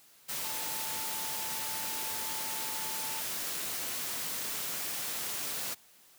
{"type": "tone in noise", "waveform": "sine", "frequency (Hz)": 880, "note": "A5", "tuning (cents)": 0, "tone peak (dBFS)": -44, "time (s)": [0.43, 3.22], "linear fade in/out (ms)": 20, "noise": "white", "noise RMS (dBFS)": -36, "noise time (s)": [0.28, 5.75], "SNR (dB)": -11, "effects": ["white hiss -60 dBFS RMS until 6.18 s", "high-pass 100 Hz 12 dB/octave"]}